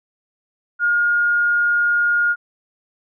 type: tone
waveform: sine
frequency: 1425 Hz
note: F6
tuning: 34 cents sharp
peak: -14 dBFS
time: 0.79-2.36 s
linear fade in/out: 50 ms
effects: none